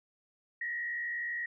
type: tone with frequency modulation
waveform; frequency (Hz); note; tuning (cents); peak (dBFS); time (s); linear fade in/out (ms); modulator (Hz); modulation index
sine; 1900; A#6; +33; -33; 0.61-1.46; 5; 71.8; 0.74
effects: none